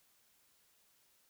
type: silence
effects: white hiss -71 dBFS RMS until 1.29 s